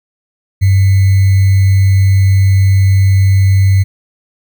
sine tone with sample-and-hold, 96.7 Hz, G2, 23 cents flat, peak -5 dBFS, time 0.61-3.84 s, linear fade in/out 20 ms, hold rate 2100 Hz, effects none

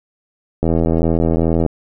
click train, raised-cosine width 2 ms, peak -3 dBFS, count 86, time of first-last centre 0.63-1.663 s, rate 82.3 Hz, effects none

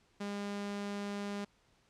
sawtooth tone, 202.7 Hz, G#3, 42 cents flat, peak -33 dBFS, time 0.2-1.45 s, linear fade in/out 10 ms, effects pink hiss -70 dBFS RMS until 1.89 s + low-pass 7000 Hz 12 dB/octave

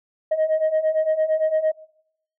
sine beating tone pair, 622.3 / 631.1 Hz, D#5 / D#5, 0 / +24 cents, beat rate 8.8 Hz, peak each -21 / -18 dBFS, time 0.31-1.72 s, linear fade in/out 10 ms, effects noise-tail reverb RT60 0.7 s tail -21 dB re dry + tanh soft clip ceiling -14 dBFS

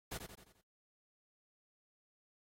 pink noise with echo, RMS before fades -43 dBFS, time 0.11-0.18 s, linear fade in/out 10 ms, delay 87 ms, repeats 5, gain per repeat -6 dB, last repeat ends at 0.615 s, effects AAC 48 kbps

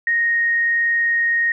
sine tone with frequency modulation, 1864.7 Hz, A#6, in tune, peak -15 dBFS, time 0.07-1.52 s, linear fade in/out 2 ms, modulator 21.4 Hz, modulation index 0.24, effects none

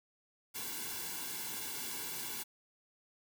white noise with comb filter, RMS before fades -41 dBFS, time 0.54-2.44 s, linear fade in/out 20 ms, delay 1.6 ms, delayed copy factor -0.9, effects none

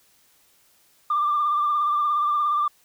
sine tone with vibrato, 1186 Hz, D6, 17 cents sharp, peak -18 dBFS, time 1.1-2.68 s, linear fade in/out 5 ms, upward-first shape triangle, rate 17 Hz, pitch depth 42 cents each way, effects tanh soft clip ceiling -15 dBFS + white hiss -60 dBFS RMS until 2.84 s

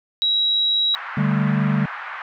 sine tone, 3865 Hz, B7, 38 cents flat, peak -16 dBFS, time 0.22-0.95 s, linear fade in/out 0 ms
white band-pass noise, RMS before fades -32 dBFS, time 0.94-2.22 s, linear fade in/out 2 ms, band 900 to 1800 Hz, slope 24 dB/octave
triangle chord, D suspended fourth, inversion none, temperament just, 146.83 / 195.78 / 220.2 Hz, D3 / G3 / A3, 0 / -2 / +2 cents, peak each -18 / -19 / -21 dBFS, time 1.17-1.86 s, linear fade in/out 5 ms
effects none

